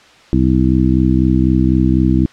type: harmonic tone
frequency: 64 Hz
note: C2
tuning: 38 cents flat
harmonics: 1 / 2 / 3 / 4 / 5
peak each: -16 / -16 / -16 / -16 / -16 dBFS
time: 0.33-2.26 s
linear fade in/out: 0 ms
effects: white hiss -44 dBFS RMS until 2.32 s + low-pass 4000 Hz 12 dB/octave